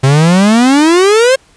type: exponential sweep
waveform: 45% pulse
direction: up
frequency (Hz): 130 to 543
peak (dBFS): -5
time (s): 0.03-1.36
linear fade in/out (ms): 10
effects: pink hiss -47 dBFS RMS until 1.56 s + resampled to 22050 Hz